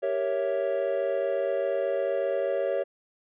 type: chord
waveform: triangle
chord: G diminished seventh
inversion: none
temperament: equal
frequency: 392 / 466.2 / 554.4 / 659.3 Hz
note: G4 / Bb4 / Db5 / Fb5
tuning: 0 / 0 / 0 / 0 cents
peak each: -30 / -31 / -25 / -31 dBFS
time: 0.02-2.84 s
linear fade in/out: 20 ms
effects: resampled to 8000 Hz